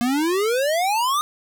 square exponential sweep, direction up, 233.1 to 1244.5 Hz, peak -19 dBFS, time 0.01-1.21 s, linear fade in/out 0 ms, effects none

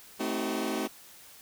sawtooth chord, A diminished seventh, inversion none, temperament just, 220 / 264 / 316.8 / 380.2 Hz, A3 / C4 / Eb4 / Gb4, 0 / +16 / +31 / +47 cents, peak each -31 dBFS, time 0.19-0.88 s, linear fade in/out 20 ms, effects white hiss -52 dBFS RMS until 1.41 s

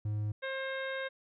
triangle tone, 105.5 Hz, G#2, 28 cents sharp, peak -29 dBFS, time 0.05-0.32 s, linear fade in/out 5 ms
harmonic tone, 533 Hz, C5, 32 cents sharp, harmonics 1 / 2 / 3 / 4 / 5 / 6 / 7, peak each -37 / -46 / -39 / -44 / -52 / -54 / -47 dBFS, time 0.42-1.09 s, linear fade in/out 20 ms
effects none

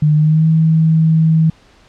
sine tone with pitch glide, 151.3 to 160.3 Hz, D#3 to E3, -48 to -48 cents, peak -8 dBFS, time 0.02-1.5 s, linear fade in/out 5 ms, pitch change +100 cents, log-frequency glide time 0.15-0.47 s, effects pink hiss -48 dBFS RMS until 1.88 s + low-pass 5000 Hz 12 dB/octave

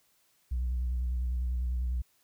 sine tone with vibrato, 61.74 Hz, B1, in tune, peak -26 dBFS, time 0.51-2.02 s, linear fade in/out 10 ms, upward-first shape sine, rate 10 Hz, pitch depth 55 cents each way, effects tanh soft clip ceiling -26 dBFS + white hiss -69 dBFS RMS until 2.23 s

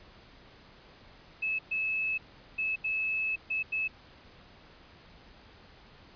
sine tone bursts at uneven times, 2598 Hz, E7, 26 cents flat, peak -28 dBFS, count 6, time 1.42-1.59 / 1.71-2.18 / 2.58-2.76 / 2.84-3.36 / 3.5-3.63 / 3.72-3.88 s, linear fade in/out 10 ms, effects pink hiss -55 dBFS RMS until 6.15 s + resampled to 11025 Hz

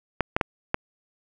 clicks, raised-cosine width 0.5 ms, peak -6 dBFS, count 4, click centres 0.207 / 0.365 / 0.412 / 0.744 s, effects none

